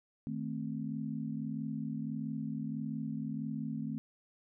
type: chord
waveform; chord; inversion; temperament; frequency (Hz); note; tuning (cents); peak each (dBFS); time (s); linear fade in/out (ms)
sine; A diminished; second; equal; 155.56 / 220 / 261.6; Eb3 / A3 / C4; 0 / 0 / 0; -40 / -38 / -40; 0.27-3.98; 0
effects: none